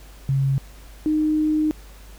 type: tone pair in turn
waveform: sine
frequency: 136.1 / 307.5 Hz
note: C#3 / D#4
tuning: -31 / -20 cents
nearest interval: octave + major second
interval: 1411 cents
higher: second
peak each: -17 dBFS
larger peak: neither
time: 0.29-0.58 / 1.06-1.71 s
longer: second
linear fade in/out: 0 ms
effects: added 50 Hz sine -41 dBFS peak until 2.18 s + pink hiss -49 dBFS RMS until 2.18 s